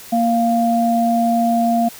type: tone pair together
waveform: sine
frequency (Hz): 233.1 / 695.9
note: A#3 / F5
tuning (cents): 0 / -6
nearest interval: octave + perfect fifth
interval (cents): 1894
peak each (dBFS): -16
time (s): 0.12-1.89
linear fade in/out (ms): 10
effects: white hiss -38 dBFS RMS until 1.99 s